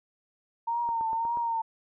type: tone with vibrato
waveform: sine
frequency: 920 Hz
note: A#5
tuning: 23 cents flat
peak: -26 dBFS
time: 0.67-1.62 s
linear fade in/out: 10 ms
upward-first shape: triangle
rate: 1.8 Hz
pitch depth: 58 cents each way
type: click train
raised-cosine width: 1 ms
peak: -29 dBFS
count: 5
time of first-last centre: 0.89-1.373 s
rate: 8.29 Hz
effects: none